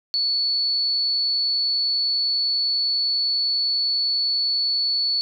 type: tone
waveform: sine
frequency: 4435 Hz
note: C#8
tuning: in tune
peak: -19 dBFS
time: 0.14-5.21 s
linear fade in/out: 0 ms
effects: none